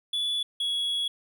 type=tone pair in turn; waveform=triangle; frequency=3434 / 3352 Hz; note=A7 / G#7; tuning=-43 / +15 cents; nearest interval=unison; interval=42 cents; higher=first; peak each=-24 / -24 dBFS; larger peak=neither; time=0.13-0.43 / 0.6-1.08 s; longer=second; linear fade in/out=5 ms; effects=none